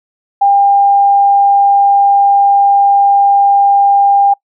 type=tone; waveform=sine; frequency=800 Hz; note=G5; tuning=35 cents sharp; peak=-5 dBFS; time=0.41-4.34 s; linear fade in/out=10 ms; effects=noise-tail reverb RT60 0.1 s tail -25 dB re dry